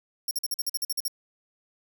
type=tone bursts; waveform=15% pulse; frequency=5530 Hz; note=F8; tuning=18 cents flat; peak=-20 dBFS; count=11; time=0.28-1.081 s; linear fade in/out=5 ms; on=31 ms; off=46 ms; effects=10-bit